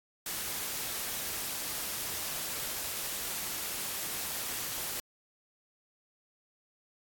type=noise; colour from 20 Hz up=white; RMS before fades=-36 dBFS; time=0.26-5 s; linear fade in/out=2 ms; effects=AAC 64 kbps